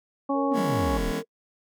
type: harmonic tone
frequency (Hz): 277.2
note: C#4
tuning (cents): 0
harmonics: 1 / 2 / 3 / 4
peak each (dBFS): -25 / -28 / -30 / -31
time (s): 0.29-0.98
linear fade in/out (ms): 10
type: tone with pitch glide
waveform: sine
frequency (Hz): 466.2 to 455.3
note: A#4 to A#4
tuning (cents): 0 to -41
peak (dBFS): -31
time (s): 0.33-1.25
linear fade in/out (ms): 50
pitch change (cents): -41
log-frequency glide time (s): 0.78-1.04
type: exponential sweep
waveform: triangle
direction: down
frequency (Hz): 277.2 to 32.05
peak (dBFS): -25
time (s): 0.51-1.12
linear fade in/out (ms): 10
type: chord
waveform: sawtooth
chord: C# minor seventh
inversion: first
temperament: just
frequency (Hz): 166.31 / 207.9 / 249.5 / 277.2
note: E3 / G#3 / B3 / C#4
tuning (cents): +16 / +2 / +18 / 0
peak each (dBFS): -30 / -29 / -30 / -29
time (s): 0.53-1.23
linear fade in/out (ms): 50
effects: noise-tail reverb RT60 0.1 s tail -25 dB re dry